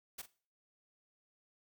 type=noise with echo; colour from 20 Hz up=white; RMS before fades=-44 dBFS; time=0.18-0.22 s; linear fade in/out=10 ms; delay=43 ms; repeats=1; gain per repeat=-12 dB; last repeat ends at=0.263 s; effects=noise-tail reverb RT60 0.4 s tail -18 dB re dry